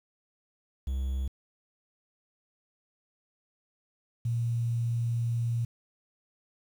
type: tone pair in turn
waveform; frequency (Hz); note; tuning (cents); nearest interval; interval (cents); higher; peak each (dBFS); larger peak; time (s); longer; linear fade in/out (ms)
triangle / sine; 66.1 / 117.37; C2 / A#2; +18 / +12; minor seventh; 994; second; -26; neither; 0.87-1.28 / 4.25-5.65; second; 5
effects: 9-bit